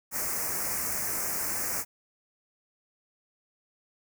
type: band-stop noise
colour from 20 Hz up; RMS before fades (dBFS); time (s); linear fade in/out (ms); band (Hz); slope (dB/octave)
white; -31; 0.11-1.85; 50; 2300 to 5300; 48
effects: none